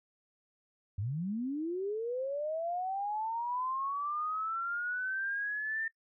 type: linear sweep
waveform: sine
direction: up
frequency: 90.2 to 1805 Hz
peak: -32 dBFS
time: 0.98-5.88 s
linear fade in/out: 5 ms
effects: noise-tail reverb RT60 0.1 s tail -21 dB re dry